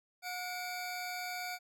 25% pulse tone pair together, 723.7 / 2305 Hz, F#5 / D7, -39 / -33 cents, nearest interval octave + minor sixth, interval 2006 cents, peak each -36 / -38 dBFS, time 0.22-1.59 s, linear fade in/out 50 ms, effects none

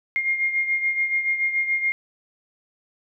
sine beating tone pair, 2125 / 2132 Hz, C7 / C7, +26 / +32 cents, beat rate 7 Hz, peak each -21 / -28 dBFS, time 0.16-1.92 s, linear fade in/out 0 ms, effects none

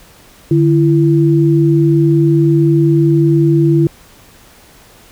sine tone pair together, 148.2 / 334.3 Hz, D3 / E4, +16 / +24 cents, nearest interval octave + major second, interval 1408 cents, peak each -10 dBFS, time 0.51-3.87 s, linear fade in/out 2 ms, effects pink hiss -43 dBFS RMS until 5.11 s

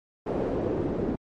brown noise with band-pass filter sweep, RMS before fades -28 dBFS, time 0.26-1.16 s, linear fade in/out 10 ms, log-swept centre 490 to 320 Hz, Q 1.8, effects MP3 48 kbps

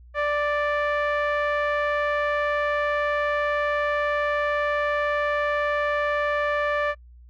sawtooth tone with low-pass filter, 587.3 Hz, D5, in tune, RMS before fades -24 dBFS, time 0.14-6.95 s, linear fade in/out 50 ms, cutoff 1800 Hz, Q 2.1, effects noise-tail reverb RT60 0.1 s tail -26 dB re dry + added 60 Hz sine -45 dBFS peak until 7.29 s

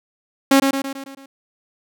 sawtooth tone with echo, 272.5 Hz, C#4, 29 cents flat, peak -6 dBFS, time 0.51-0.6 s, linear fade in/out 5 ms, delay 110 ms, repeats 6, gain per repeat -5 dB, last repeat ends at 1.26 s, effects none

